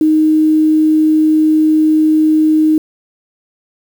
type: tone with quantisation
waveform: sine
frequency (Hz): 311.1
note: D#4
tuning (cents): 0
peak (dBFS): -7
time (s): 0.01-2.78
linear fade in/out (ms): 2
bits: 6
effects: none